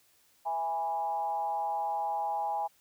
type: tone with frequency modulation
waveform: sine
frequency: 823 Hz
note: G#5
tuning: 16 cents flat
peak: -29 dBFS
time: 0.45-2.68 s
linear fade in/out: 20 ms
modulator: 164 Hz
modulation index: 0.65
effects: white hiss -66 dBFS RMS until 2.8 s